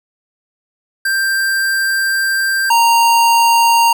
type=tone pair in turn; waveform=square; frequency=1578 / 928.3 Hz; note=G6 / A#5; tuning=+11 / -7 cents; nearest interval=major sixth; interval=918 cents; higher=first; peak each=-14 / -9 dBFS; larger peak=second; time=1.05-2.7 / 2.7-3.93 s; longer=first; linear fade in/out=5 ms; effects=none